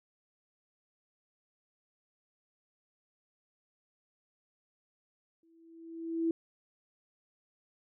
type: tone with exponential growth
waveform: sine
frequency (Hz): 329.6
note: E4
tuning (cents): 0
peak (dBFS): -25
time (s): 5.43-6.31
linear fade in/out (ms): 2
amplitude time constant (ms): 190
effects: none